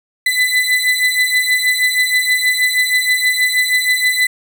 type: beating tone pair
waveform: 35% pulse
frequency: 2000 / 2006.3 Hz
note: B6 / B6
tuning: +21 / +27 cents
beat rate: 6.3 Hz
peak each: -15 / -13 dBFS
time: 0.26-4.27 s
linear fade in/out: 5 ms
effects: none